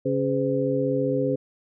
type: harmonic tone with a mistuned harmonic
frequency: 138.1 Hz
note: C#3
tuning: 6 cents flat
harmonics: 1 / 2 / 3 / 4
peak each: -29 / -26 / -27 / -25 dBFS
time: 0.05-1.36 s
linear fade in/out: 10 ms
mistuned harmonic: 4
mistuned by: -140 cents
effects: none